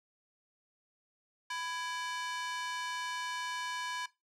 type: ring-modulated tone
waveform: sawtooth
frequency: 1328 Hz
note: E6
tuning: 12 cents sharp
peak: -29 dBFS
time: 1.5-4.06 s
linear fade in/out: 5 ms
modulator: 333 Hz
effects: noise-tail reverb RT60 0.2 s tail -17 dB re dry + low-pass 7000 Hz 12 dB/octave